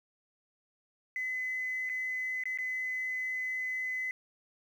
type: tone with dropouts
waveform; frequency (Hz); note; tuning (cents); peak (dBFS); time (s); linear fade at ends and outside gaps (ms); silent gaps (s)
sine; 2024; B6; +42; -31; 1.16-4.11; 1; 1.892-1.897 / 2.437-2.455 / 2.575-2.586
effects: tanh soft clip ceiling -27 dBFS + 10-bit